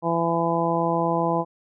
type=harmonic tone; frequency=167.7 Hz; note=E3; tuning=30 cents sharp; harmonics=1 / 2 / 3 / 4 / 5 / 6; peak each=-27 / -27 / -27 / -27 / -27 / -27 dBFS; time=0.02-1.45 s; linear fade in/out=50 ms; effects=none